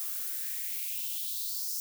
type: noise with high-pass filter sweep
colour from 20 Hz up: violet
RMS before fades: -35 dBFS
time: 0-1.8 s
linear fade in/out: 0 ms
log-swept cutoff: 1100 to 5600 Hz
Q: 3.7
effects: none